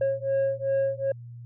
sine beating tone pair, 543 / 545.6 Hz, C#5 / C#5, -36 / -28 cents, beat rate 2.6 Hz, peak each -24 dBFS, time 0.01-1.12 s, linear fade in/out 5 ms, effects tanh soft clip ceiling -20 dBFS + added 119 Hz sine -39 dBFS peak until 1.45 s

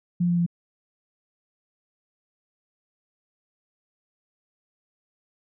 sine tone with pitch steps, 175.2 / 173.59 / 171.99 Hz, F3 / F3 / F3, +6 / -10 / -26 cents, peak -19 dBFS, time 0.2-0.464 s, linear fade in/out 10 ms, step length 88 ms, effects none

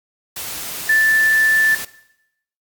sine tone in noise, 1760 Hz, A6, in tune, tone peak -11 dBFS, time 0.89-1.75 s, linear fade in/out 5 ms, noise white, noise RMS -28 dBFS, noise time 0.36-1.85 s, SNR +14 dB, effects noise-tail reverb RT60 0.8 s tail -17 dB re dry + Opus 48 kbps

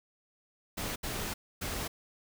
pink noise bursts at uneven times, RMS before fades -36 dBFS, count 3, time 0.77-0.96 / 1.03-1.34 / 1.61-1.88 s, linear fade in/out 10 ms, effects none

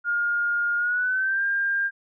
sine tone with pitch glide, 1418 to 1600.9 Hz, F6 to G6, +26 to +36 cents, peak -21 dBFS, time 0.04-1.91 s, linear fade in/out 50 ms, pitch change +210 cents, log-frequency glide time 0.77-1.44 s, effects none

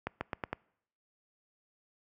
accelerating click train, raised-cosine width 0.5 ms, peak -18 dBFS, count 5, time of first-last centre 0.07-0.53 s, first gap 140 ms, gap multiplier 0.87, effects noise-tail reverb RT60 0.7 s tail -25 dB re dry + high-pass 60 Hz 12 dB/octave

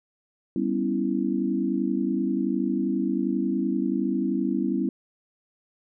sine chord, C# half-diminished seventh, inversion second, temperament equal, 196 / 246.9 / 277.2 / 329.6 Hz, G3 / B3 / C#4 / E4, 0 / 0 / 0 / 0 cents, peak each -28 dBFS, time 0.56-4.89 s, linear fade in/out 2 ms, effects none

